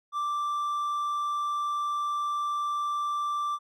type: tone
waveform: triangle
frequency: 1174.7 Hz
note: D6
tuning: in tune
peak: -25 dBFS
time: 0.12-3.59 s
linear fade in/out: 50 ms
effects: none